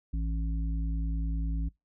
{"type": "harmonic tone", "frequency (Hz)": 55, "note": "A1", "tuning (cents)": 0, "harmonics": [1, 3, 5], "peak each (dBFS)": [-28, -38, -42], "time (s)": [0.13, 1.69], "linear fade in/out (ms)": 10, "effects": ["noise-tail reverb RT60 0.2 s tail -24 dB re dry"]}